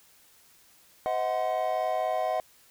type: tone cluster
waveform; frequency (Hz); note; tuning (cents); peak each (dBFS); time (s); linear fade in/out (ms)
triangle; 514 / 635 / 739 / 1035; C5 / D#5 / F#5 / C6; -31 / +35 / -2 / -19; -35 / -27 / -27 / -36; 1.06-2.4; 0
effects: white hiss -59 dBFS RMS until 2.7 s